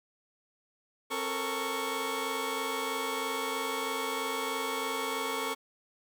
20% pulse tone cluster, 267.3 / 442.9 / 466 / 1111 Hz, C4 / A4 / A#4 / C#6, +37 / +11 / -1 / +4 cents, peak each -35 / -31 / -34 / -30 dBFS, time 1.1-5.55 s, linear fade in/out 20 ms, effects none

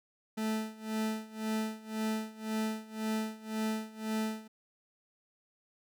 40% pulse tone with tremolo, 218.7 Hz, A3, 10 cents flat, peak -29 dBFS, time 0.37-4.48 s, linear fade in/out 10 ms, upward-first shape sine, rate 1.9 Hz, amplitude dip 90%, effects none

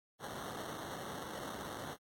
violet noise with sample-and-hold, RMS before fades -44 dBFS, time 0.19-1.97 s, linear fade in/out 50 ms, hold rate 2450 Hz, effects high-pass 80 Hz 12 dB/octave + AAC 64 kbps

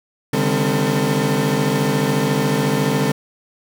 35% pulse tone cluster, 139.3 / 153.4 / 200.8 / 256.9 / 447.3 Hz, C#3 / D#3 / G3 / C4 / A4, +9 / -24 / +42 / -32 / +28 cents, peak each -21 dBFS, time 0.33-3.12 s, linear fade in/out 5 ms, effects none

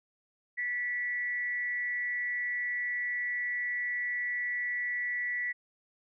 sine tone with frequency modulation, 1956 Hz, B6, 17 cents flat, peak -30 dBFS, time 0.57-5.53 s, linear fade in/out 20 ms, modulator 216 Hz, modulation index 0.34, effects none

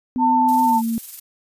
sine tone with pitch glide, 252 to 228.4 Hz, B3 to A#3, +35 to -35 cents, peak -19 dBFS, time 0.16-0.98 s, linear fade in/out 0 ms, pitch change -170 cents, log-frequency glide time 0.64-0.8 s
sine tone with vibrato, 890 Hz, A5, 20 cents sharp, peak -14 dBFS, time 0.18-0.82 s, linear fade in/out 50 ms, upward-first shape square, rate 2.5 Hz, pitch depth 10 cents each way
violet noise with tremolo, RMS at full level -30 dBFS, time 0.48-1.2 s, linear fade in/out 10 ms, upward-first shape triangle, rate 20 Hz, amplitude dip 55%
effects resampled to 32000 Hz

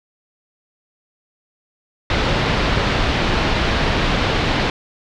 pink low-pass noise, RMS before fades -18 dBFS, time 2.1-4.7 s, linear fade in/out 2 ms, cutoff 4200 Hz, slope 24 dB/octave, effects none

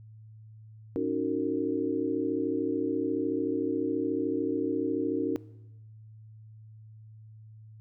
sine chord, D# minor seventh, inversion third, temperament equal with one note detuned, 277.2 / 311.1 / 370 / 456.8 Hz, C#4 / D#4 / F#4 / A#4, 0 / 0 / 0 / -35 cents, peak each -32 dBFS, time 0.96-5.36 s, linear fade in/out 0 ms, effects noise-tail reverb RT60 1.0 s tail -20 dB re dry + added 109 Hz sine -47 dBFS peak until 7.8 s

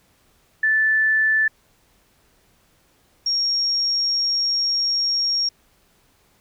sine tone pair in turn, 1754 / 5569 Hz, A6 / F8, -6 / -6 cents, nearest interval octave + minor sixth, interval 2000 cents, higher second, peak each -15 / -18 dBFS, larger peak first, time 0.63-1.48 / 3.26-5.49 s, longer second, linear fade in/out 5 ms, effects pink hiss -60 dBFS RMS until 6.4 s

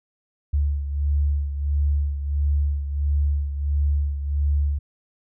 sine beating tone pair, 71.8 / 73.3 Hz, D2 / D2, -39 / -3 cents, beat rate 1.5 Hz, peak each -20 / -27 dBFS, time 0.53-4.79 s, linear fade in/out 10 ms, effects none

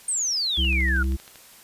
sine exponential sweep, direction down, 8790 to 1382 Hz, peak -22 dBFS, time 0.08-1.03 s, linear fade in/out 5 ms
click train, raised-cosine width 0.2 ms, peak -27 dBFS, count 11, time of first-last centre 0.57-1.357 s, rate 12.7 Hz
harmonic tone, 66 Hz, C2, 16 cents sharp, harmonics 1 / 3 / 5, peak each -21 / -33 / -34 dBFS, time 0.57-1.17 s, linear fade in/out 20 ms
effects white hiss -49 dBFS RMS until 1.63 s + resampled to 32000 Hz

